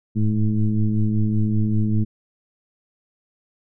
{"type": "tone with frequency modulation", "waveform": "sine", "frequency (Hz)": 108.6, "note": "A2", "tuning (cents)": -22, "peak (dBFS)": -16, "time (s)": [0.15, 2.05], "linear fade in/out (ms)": 20, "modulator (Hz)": 106, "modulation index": 1.3, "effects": []}